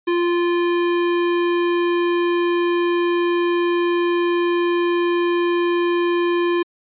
square tone, 347.3 Hz, F4, 10 cents flat, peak -17 dBFS, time 0.07-6.63 s, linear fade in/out 10 ms, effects resampled to 8000 Hz

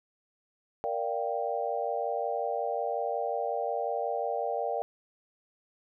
sine chord, G minor seventh, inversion first, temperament equal, 466.2 / 587.3 / 698.5 / 784 Hz, Bb4 / D5 / F5 / G5, 0 / 0 / 0 / 0 cents, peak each -34 dBFS, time 0.84-4.82 s, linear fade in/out 0 ms, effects none

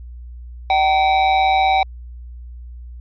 square tone with amplitude modulation, 767 Hz, G5, 38 cents flat, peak -11 dBFS, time 0.7-1.83 s, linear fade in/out 2 ms, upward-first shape sine, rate 156 Hz, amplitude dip 55%, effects added 60 Hz sine -32 dBFS peak until 3 s + resampled to 11025 Hz

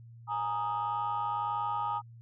sine chord, Ab suspended second, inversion none, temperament equal, 830.6 / 932.3 / 1244.5 Hz, Ab5 / Bb5 / Eb6, 0 / 0 / 0 cents, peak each -33 dBFS, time 0.27-2.02 s, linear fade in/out 50 ms, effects tanh soft clip ceiling -24 dBFS + added 116 Hz sine -48 dBFS peak until 2.21 s

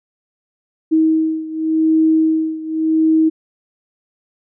sine beating tone pair, 317.7 / 318.58 Hz, D#4 / D#4, +36 / +41 cents, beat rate 0.88 Hz, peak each -14 / -17 dBFS, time 0.91-3.3 s, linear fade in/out 20 ms, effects none

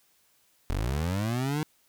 25% pulse linear sweep, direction up, 40.54 to 156.2 Hz, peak -23 dBFS, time 0.7-1.63 s, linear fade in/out 0 ms, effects white hiss -66 dBFS RMS until 1.88 s

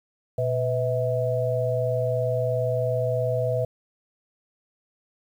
sine tone cluster, 120.4 / 501 / 644 Hz, B2 / B4 / E5, -44 / +25 / -41 cents, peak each -26 dBFS, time 0.38-3.65 s, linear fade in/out 5 ms, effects 9-bit

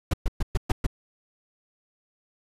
brown noise bursts, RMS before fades -21 dBFS, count 6, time 0.11-0.866 s, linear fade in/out 5 ms, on 26 ms, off 120 ms, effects resampled to 32000 Hz

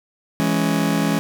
40% pulse chord, C# minor, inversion first, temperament just, 166.31 / 207.9 / 277.2 Hz, E3 / G#3 / C#4, +16 / +2 / 0 cents, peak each -21 dBFS, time 0.4-1.19 s, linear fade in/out 0 ms, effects none

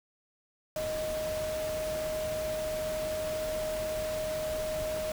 sine tone in noise, 622.3 Hz, D#5, in tune, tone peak -31 dBFS, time 0.76-5.12 s, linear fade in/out 2 ms, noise pink, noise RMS -40 dBFS, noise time 0.76-5.12 s, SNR +6 dB, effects none

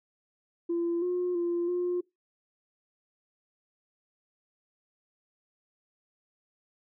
sine tone with pitch steps, 341 / 358.2 / 345.4 / 355.4 Hz, F4 / F4 / F4 / F4, -41 / +44 / -19 / +30 cents, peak -25 dBFS, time 0.69-2.01 s, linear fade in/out 10 ms, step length 330 ms, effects noise-tail reverb RT60 0.2 s tail -24 dB re dry + tanh soft clip ceiling -23 dBFS

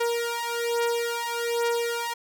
sawtooth beating tone pair, 469.4 / 470.6 Hz, A#4 / A#4, +12 / +16 cents, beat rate 1.2 Hz, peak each -24 dBFS, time 0-2.14 s, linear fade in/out 10 ms, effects none

